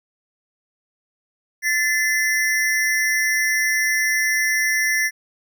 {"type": "ring-modulated tone", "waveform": "square", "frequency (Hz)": 1902, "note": "A#6", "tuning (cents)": 34, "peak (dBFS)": -15, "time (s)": [1.62, 5.11], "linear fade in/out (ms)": 50, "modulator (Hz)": 148, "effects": []}